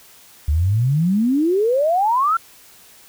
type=exponential sweep; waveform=sine; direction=up; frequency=70.2 to 1386 Hz; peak=-14 dBFS; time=0.48-2.37 s; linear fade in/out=5 ms; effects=white hiss -47 dBFS RMS until 3.08 s